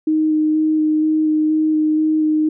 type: tone with vibrato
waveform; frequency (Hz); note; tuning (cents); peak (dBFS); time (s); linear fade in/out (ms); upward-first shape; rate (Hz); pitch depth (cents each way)
sine; 310.1; D#4; -6; -13; 0.07-2.49; 5; square; 2.1; 9
effects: none